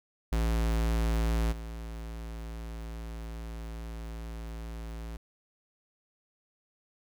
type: tone with level steps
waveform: square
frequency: 56.1 Hz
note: A1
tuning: 34 cents sharp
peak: -26 / -38 dBFS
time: 0.32-5.17 s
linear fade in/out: 5 ms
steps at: 1.51 s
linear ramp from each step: 20 ms
effects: none